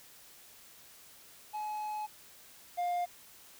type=tone pair in turn; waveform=triangle; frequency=849 / 705.7 Hz; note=G#5 / F5; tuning=+38 / +18 cents; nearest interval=minor third; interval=320 cents; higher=first; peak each=-33 / -28 dBFS; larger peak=second; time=1.53-2.07 / 2.77-3.06 s; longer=first; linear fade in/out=20 ms; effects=white hiss -56 dBFS RMS until 3.59 s